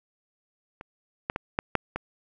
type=clicks; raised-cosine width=0.5 ms; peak=-25 / -11 / -14 / -9 / -6 / -15 dBFS; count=6; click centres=0.811 / 1.299 / 1.361 / 1.589 / 1.753 / 1.96 s; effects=none